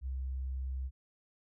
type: tone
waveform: sine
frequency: 65.41 Hz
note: C2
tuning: in tune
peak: -34 dBFS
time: 0.01-0.91 s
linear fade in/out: 50 ms
effects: none